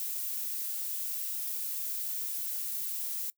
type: noise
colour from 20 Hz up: violet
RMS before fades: -35 dBFS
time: 0-3.3 s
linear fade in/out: 0 ms
effects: noise-tail reverb RT60 0.1 s tail -22 dB re dry